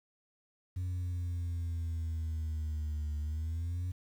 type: exponential two-way sweep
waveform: sine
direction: down then up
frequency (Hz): 91.3 to 74.3 to 91.3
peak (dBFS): -30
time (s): 0.76-3.92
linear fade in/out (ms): 10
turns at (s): 3.18
effects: tanh soft clip ceiling -32 dBFS + 10-bit